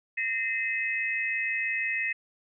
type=tone cluster; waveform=sine; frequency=1837 / 2063 / 2563 Hz; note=A#6 / C7 / E7; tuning=-26 / -25 / -49 cents; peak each=-31 dBFS; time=0.17-2.13 s; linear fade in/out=10 ms; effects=none